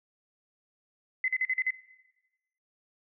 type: tone bursts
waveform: sine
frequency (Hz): 2037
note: C7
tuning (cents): -47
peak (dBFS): -24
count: 6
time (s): 1.24-1.706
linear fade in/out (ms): 2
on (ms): 41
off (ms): 44
effects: noise-tail reverb RT60 1.0 s tail -17 dB re dry